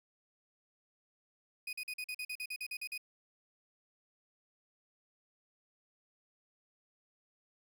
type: tone bursts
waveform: 35% pulse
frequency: 2489 Hz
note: D#7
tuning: in tune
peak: -36 dBFS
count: 13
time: 1.67-2.978 s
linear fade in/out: 5 ms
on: 60 ms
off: 44 ms
effects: none